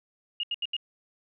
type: tone bursts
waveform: sine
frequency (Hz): 2853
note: F7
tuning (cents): +36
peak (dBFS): -27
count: 4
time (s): 0.4-0.766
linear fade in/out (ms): 2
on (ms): 33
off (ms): 78
effects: none